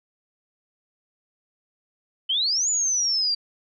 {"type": "exponential two-way sweep", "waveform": "sine", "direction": "up then down", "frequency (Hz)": [2991, 7040, 4677], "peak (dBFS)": -20, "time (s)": [2.29, 3.35], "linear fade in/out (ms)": 10, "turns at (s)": 2.69, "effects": []}